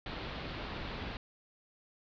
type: low-pass noise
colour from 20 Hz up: pink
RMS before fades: -41 dBFS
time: 0.06-1.17 s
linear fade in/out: 2 ms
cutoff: 4400 Hz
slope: 48 dB/octave
effects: none